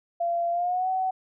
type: tone with pitch glide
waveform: sine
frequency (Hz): 686 to 752.4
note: F5 to F#5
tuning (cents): -31 to +29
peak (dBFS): -23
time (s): 0.2-1.11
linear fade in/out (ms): 10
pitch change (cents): +160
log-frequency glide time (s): 0.51-0.89
effects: none